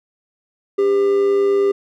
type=tone with amplitude modulation; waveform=triangle; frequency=398.9 Hz; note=G4; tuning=30 cents sharp; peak=-9 dBFS; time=0.78-1.72 s; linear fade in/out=10 ms; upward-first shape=sine; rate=110 Hz; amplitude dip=40%; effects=none